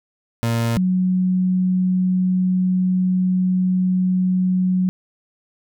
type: tone pair in turn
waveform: 30% pulse / sine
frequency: 116 / 184.14 Hz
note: A#2 / F#3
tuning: -8 / -8 cents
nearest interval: minor sixth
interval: 800 cents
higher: second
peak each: -15 dBFS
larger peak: neither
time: 0.43-0.77 / 0.77-4.89 s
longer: second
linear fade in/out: 0 ms
effects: none